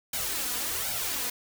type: noise with flanger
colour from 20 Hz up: white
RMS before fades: -31 dBFS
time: 0.13-1.3 s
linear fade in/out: 5 ms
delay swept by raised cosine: 1.3 to 4.1 ms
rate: 1.3 Hz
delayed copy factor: +0.75
effects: none